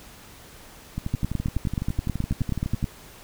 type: two click trains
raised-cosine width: 5 ms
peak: -15 / -12 dBFS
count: 23 / 17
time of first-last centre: 0.98-2.829 / 1.14-2.842 s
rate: 11.9 / 9.4 Hz
effects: pink hiss -47 dBFS RMS until 3.23 s